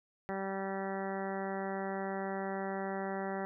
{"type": "harmonic tone", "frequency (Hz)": 193.7, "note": "G3", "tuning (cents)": -20, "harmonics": [1, 2, 3, 4, 5, 6, 7, 8, 9, 10], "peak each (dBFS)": [-40, -40, -42, -41, -48, -52, -48, -51, -49, -49], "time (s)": [0.29, 3.45], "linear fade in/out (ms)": 0, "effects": []}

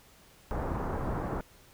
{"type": "low-pass noise", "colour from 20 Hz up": "pink", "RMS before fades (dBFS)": -33, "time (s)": [0.51, 1.41], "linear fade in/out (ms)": 0, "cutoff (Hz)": 1300, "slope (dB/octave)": 24, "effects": ["pink hiss -58 dBFS RMS until 1.73 s"]}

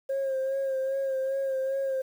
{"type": "tone with vibrato", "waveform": "sine", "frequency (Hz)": 536, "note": "C5", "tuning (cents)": 42, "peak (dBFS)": -24, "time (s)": [0.09, 2.02], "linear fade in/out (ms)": 10, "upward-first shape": "sine", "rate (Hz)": 2.5, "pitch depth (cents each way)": 31, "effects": ["tanh soft clip ceiling -24 dBFS", "9-bit"]}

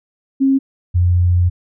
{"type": "tone pair in turn", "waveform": "sine", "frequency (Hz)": [270, 88.6], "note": ["C#4", "F2"], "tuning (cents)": [-45, 25], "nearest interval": "octave + perfect fifth", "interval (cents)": 1930, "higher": "first", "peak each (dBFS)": -10, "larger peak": "neither", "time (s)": [[0.4, 0.59], [0.94, 1.5]], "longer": "second", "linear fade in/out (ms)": 20, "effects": []}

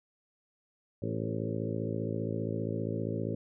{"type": "harmonic tone with a mistuned harmonic", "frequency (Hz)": 55.1, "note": "A1", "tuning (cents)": 3, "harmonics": [2, 3, 4, 5, 6, 7, 8, 9, 10], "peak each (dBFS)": [-36, -38, -39, -40, -41, -41, -42, -43, -43], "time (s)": [1.02, 3.35], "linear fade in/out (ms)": 5, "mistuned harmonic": 7, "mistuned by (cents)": 24, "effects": []}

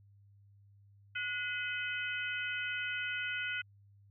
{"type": "harmonic tone with a mistuned harmonic", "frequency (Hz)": 509, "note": "C5", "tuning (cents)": -48, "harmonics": [3, 4, 5, 6], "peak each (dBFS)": [-37, -42, -40, -44], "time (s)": [1.15, 3.62], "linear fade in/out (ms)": 10, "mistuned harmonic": 3, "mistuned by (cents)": -76, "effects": ["added 100 Hz sine -59 dBFS peak until 4.1 s"]}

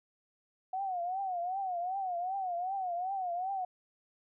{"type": "tone with vibrato", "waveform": "sine", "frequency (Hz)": 737, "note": "F#5", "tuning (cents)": -7, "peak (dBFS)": -32, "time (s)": [0.73, 3.65], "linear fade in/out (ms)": 5, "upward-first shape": "triangle", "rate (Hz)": 2.6, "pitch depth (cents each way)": 140, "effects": []}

